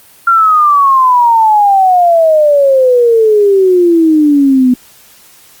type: exponential sweep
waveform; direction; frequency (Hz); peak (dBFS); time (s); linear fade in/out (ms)
sine; down; 1387 to 247; -4; 0.27-4.74; 5
effects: white hiss -41 dBFS RMS until 5.6 s + Opus 32 kbps